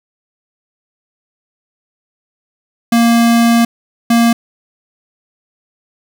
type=tone pair in turn; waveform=square; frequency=233.1 / 233.1 Hz; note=A#3 / A#3; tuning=0 / 0 cents; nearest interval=unison; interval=0 cents; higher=neither; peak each=-8 dBFS; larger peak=neither; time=2.92-3.65 / 4.1-4.33 s; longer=first; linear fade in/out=5 ms; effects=none